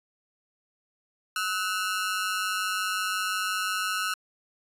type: ring-modulated tone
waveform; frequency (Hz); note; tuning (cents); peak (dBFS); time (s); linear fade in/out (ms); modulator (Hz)
sawtooth; 1387; F6; -12; -20; 1.36-4.14; 2; 97.2
effects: resampled to 32000 Hz